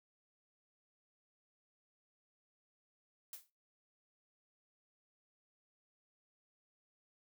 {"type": "noise with exponential decay", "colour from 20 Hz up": "blue", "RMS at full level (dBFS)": -44, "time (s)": [3.33, 3.5], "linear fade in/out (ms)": 2, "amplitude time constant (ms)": 35, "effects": ["noise-tail reverb RT60 0.3 s tail -24 dB re dry"]}